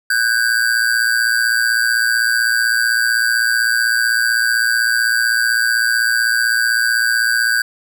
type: ring-modulated tone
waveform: square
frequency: 1559 Hz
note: G6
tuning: 10 cents flat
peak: -11 dBFS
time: 0.1-7.62 s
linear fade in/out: 5 ms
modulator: 57.9 Hz
effects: none